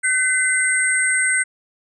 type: tone cluster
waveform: sine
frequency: 1529 / 2045 / 8470 Hz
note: G6 / C7 / C9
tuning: -44 / -40 / +20 cents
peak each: -20 dBFS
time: 0.03-1.44 s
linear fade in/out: 20 ms
effects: none